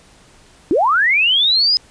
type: linear sweep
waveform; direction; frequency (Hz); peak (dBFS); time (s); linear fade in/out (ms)
sine; up; 277.2 to 5100; -11; 0.71-1.77; 0
effects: pink hiss -48 dBFS RMS until 1.9 s + resampled to 22050 Hz